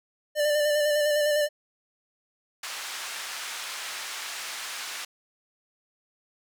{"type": "tone with vibrato", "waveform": "square", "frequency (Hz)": 594, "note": "D5", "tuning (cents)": 20, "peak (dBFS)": -22, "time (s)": [0.35, 1.49], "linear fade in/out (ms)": 50, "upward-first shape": "square", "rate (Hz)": 9.9, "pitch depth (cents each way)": 22}
{"type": "band-pass noise", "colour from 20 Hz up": "pink", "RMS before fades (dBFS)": -36, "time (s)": [2.63, 5.05], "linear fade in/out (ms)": 5, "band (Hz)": [1300, 9100], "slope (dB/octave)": 12}
{"effects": []}